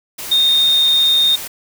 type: tone in noise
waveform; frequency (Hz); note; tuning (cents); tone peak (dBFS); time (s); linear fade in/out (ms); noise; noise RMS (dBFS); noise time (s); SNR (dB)
sine; 3673; A#7; -26; -10; 0.31-1.36; 10; white; -28; 0.18-1.48; +15
effects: none